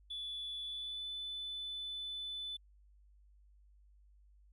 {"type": "tone with pitch glide", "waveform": "triangle", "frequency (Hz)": [3450, 3500], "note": ["A7", "A7"], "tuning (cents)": [-35, -10], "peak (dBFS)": -37, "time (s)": [0.1, 2.57], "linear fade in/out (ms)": 10, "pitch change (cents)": 25, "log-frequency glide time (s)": [0.61, 1.07], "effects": ["tanh soft clip ceiling -37 dBFS", "added 50 Hz sine -61 dBFS peak until 4.52 s"]}